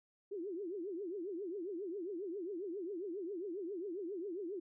sine tone with vibrato, 370 Hz, F#4, in tune, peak -39 dBFS, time 0.31-4.6 s, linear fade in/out 10 ms, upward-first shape triangle, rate 7.4 Hz, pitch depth 270 cents each way, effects none

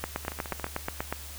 two click trains, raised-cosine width 0.5 ms, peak -22 / -14 dBFS, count 7 / 10, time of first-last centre 0.25-0.667 / 0.04-1.126 s, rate 14.4 / 8.29 Hz, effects added 72 Hz sine -43 dBFS peak until 1.38 s + white hiss -44 dBFS RMS until 1.38 s

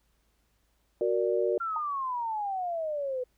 sine chord, Gb augmented, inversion none, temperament equal, 370 / 466.2 / 587.3 Hz, Gb4 / Bb4 / D5, 0 / 0 / 0 cents, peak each -28 / -28 / -30 dBFS, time 1.01-1.58 s, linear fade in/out 2 ms
sine exponential sweep, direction down, 1388 to 493.9 Hz, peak -29 dBFS, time 1.6-3.24 s, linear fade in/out 10 ms
sine tone with exponential decay, 909 Hz, A#5, 44 cents flat, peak -28 dBFS, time 1.76-1.85 s, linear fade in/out 2 ms, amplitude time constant 18 ms
effects added 54 Hz sine -70 dBFS peak until 3.37 s + pink hiss -73 dBFS RMS until 3.37 s

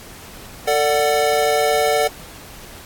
square chord, D major, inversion second, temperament equal with one note detuned, 447.9 / 587.3 / 740 Hz, A4 / D5 / F#5, +31 / 0 / 0 cents, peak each -20 dBFS, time 0.67-2.08 s, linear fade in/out 10 ms, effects pink hiss -39 dBFS RMS until 2.85 s + AAC 64 kbps

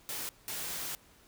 white noise bursts at uneven times, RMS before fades -38 dBFS, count 2, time 0.09-0.29 / 0.48-0.95 s, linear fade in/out 0 ms, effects pink hiss -61 dBFS RMS until 1.27 s

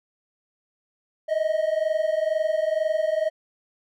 triangle tone pair together, 617.9 / 640 Hz, D#5 / D#5, -12 / +49 cents, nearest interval minor second, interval 61 cents, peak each -22 dBFS, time 1.28-3.3 s, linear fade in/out 20 ms, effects none

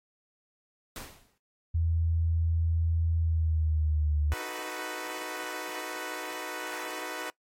pink noise with exponential decay, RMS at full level -37 dBFS, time 0.96-1.38 s, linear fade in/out 1 ms, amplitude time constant 90 ms
sine tone with pitch glide, 82.5 to 74.35 Hz, E2 to D2, +2 to +22 cents, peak -24 dBFS, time 1.74-4.34 s, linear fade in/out 10 ms, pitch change -180 cents, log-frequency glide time 3.18-4.21 s
10% pulse chord, B dominant seventh, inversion first, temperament equal, 311.1 / 370 / 440 / 493.9 Hz, D#4 / F#4 / A4 / B4, 0 / 0 / 0 / 0 cents, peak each -33 / -32 / -37 / -31 dBFS, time 4.32-7.3 s, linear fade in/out 0 ms
effects noise-tail reverb RT60 0.1 s tail -22 dB re dry + AAC 48 kbps

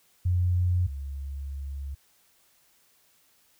sine tone pair in turn, 89.4 / 69.31 Hz, F2 / C#2, +41 / 0 cents, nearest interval major third, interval 441 cents, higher first, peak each -21 / -32 dBFS, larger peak first, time 0.25-0.87 / 0.87-1.95 s, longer second, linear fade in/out 10 ms, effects white hiss -64 dBFS RMS until 3.59 s

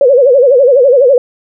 sine tone with vibrato, 523.3 Hz, C5, in tune, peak -3 dBFS, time 0.01-1.18 s, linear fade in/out 2 ms, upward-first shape sine, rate 12 Hz, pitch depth 160 cents each way, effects none

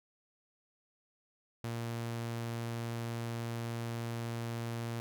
sawtooth tone, 116.54 Hz, A#2, in tune, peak -32 dBFS, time 1.64-5 s, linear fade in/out 0 ms, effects none

